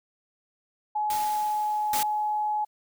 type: tone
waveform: sine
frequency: 846 Hz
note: G#5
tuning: 32 cents sharp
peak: -24 dBFS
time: 0.95-2.65 s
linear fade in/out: 10 ms
type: noise with exponential decay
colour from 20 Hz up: white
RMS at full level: -34 dBFS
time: 1.1-2.67 s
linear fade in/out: 2 ms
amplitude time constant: 340 ms
type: noise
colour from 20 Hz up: white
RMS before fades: -29 dBFS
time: 1.93-2.03 s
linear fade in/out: 2 ms
effects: none